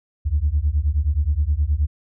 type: beating tone pair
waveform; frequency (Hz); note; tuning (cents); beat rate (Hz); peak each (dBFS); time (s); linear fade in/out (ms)
sine; 69.3 / 78.8; C#2 / D#2; 0 / +23; 9.5; -19; 0.25-1.87; 20
effects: tanh soft clip ceiling -10 dBFS